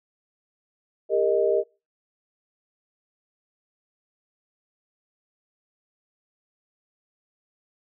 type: chord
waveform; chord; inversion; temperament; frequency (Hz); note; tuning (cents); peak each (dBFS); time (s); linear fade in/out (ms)
sine; Eb major; first; equal with one note detuned; 401.4 / 466.2 / 622.3; G4 / Bb4 / Eb5; +41 / 0 / 0; -23; 1.09-1.64; 50
effects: noise-tail reverb RT60 0.3 s tail -26 dB re dry